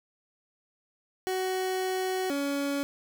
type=tone pair in turn; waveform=30% pulse; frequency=373.8 / 281.7 Hz; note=F#4 / C#4; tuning=+18 / +28 cents; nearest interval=perfect fourth; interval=490 cents; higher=first; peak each=-25 dBFS; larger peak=neither; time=1.27-2.3 / 2.3-2.83 s; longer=first; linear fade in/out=0 ms; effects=none